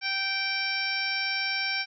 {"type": "harmonic tone", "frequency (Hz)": 779, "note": "G5", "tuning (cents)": -11, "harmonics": [1, 2, 3, 4, 5, 6, 7], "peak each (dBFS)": [-39, -33, -30, -40, -40, -37, -32], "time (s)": [0.01, 1.86], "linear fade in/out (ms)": 50, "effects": []}